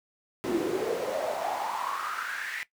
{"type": "noise with high-pass filter sweep", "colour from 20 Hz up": "brown", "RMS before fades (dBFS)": -31, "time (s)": [0.44, 2.63], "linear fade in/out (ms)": 0, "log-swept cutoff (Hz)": [300, 2000], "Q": 6.6, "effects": ["noise-tail reverb RT60 0.1 s tail -17 dB re dry"]}